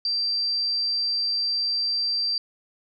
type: tone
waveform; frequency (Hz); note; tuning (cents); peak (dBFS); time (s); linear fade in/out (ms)
sine; 4699; D8; 0; -22; 0.05-2.38; 2
effects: none